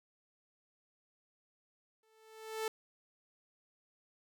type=tone with exponential growth; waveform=sawtooth; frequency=440 Hz; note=A4; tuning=in tune; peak=-29 dBFS; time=2.03-2.68 s; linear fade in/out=2 ms; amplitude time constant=140 ms; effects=none